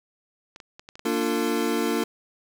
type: clicks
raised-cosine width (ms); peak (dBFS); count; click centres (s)
0.2; -25; 7; 0.561 / 0.602 / 0.795 / 0.889 / 0.955 / 0.994 / 1.218
type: chord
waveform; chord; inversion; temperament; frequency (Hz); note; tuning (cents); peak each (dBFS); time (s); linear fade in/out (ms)
square; Bb major seventh; none; equal with one note detuned; 233.1 / 293.7 / 349.2 / 450; Bb3 / D4 / F4 / A4; 0 / 0 / 0 / +39; -29 / -29 / -29 / -29; 1.05-2.04; 5
effects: none